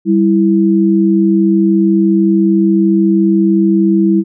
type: tone pair together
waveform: sine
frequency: 195.82 / 329.6 Hz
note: G3 / E4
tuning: -2 / 0 cents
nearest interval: major sixth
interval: 902 cents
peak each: -10 dBFS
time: 0.05-4.24 s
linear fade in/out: 50 ms
effects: none